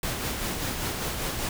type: noise with tremolo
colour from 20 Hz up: pink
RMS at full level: -29 dBFS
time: 0.03-1.49 s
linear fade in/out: 2 ms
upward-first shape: sine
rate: 5.1 Hz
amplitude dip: 35%
effects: none